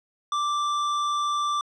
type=tone with tanh clipping; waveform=sine; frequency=1174.7 Hz; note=D6; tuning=in tune; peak=-25 dBFS; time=0.32-1.61 s; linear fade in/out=2 ms; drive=18 dB; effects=low-pass 6000 Hz 12 dB/octave